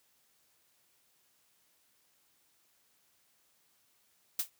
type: noise with exponential decay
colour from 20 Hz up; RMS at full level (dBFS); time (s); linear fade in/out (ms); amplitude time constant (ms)
blue; -26; 4.39-4.5; 5; 22
effects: white hiss -71 dBFS RMS until 4.59 s + high-pass 60 Hz 12 dB/octave